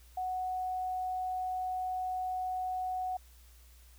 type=tone; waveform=sine; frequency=740 Hz; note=F#5; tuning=in tune; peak=-32 dBFS; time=0.17-3.17 s; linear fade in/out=5 ms; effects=added 60 Hz sine -55 dBFS peak until 3.98 s + white hiss -63 dBFS RMS until 3.98 s